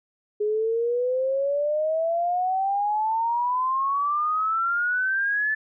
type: exponential sweep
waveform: sine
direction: up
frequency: 415.3 to 1753 Hz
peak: -21 dBFS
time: 0.4-5.55 s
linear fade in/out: 10 ms
effects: none